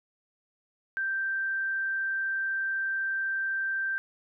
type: tone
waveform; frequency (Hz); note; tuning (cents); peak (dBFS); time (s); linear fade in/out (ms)
sine; 1568; G6; 0; -27; 0.97-3.98; 0
effects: none